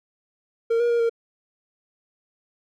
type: tone with pitch steps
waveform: triangle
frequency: 460.1 / 475.5 / 470.8 / 462.3 Hz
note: A#4 / A#4 / A#4 / A#4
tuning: -23 / +34 / +17 / -14 cents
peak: -16 dBFS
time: 0.7-1.096 s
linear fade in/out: 10 ms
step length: 99 ms
effects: none